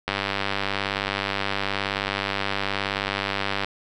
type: click train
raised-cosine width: 0.3 ms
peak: -8 dBFS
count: 354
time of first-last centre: 0.08-3.646 s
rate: 99 Hz
effects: none